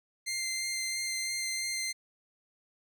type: tone with vibrato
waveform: 15% pulse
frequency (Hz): 2090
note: C7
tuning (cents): -2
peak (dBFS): -25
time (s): 0.26-1.93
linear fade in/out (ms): 20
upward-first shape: sine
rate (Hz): 3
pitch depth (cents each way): 9
effects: none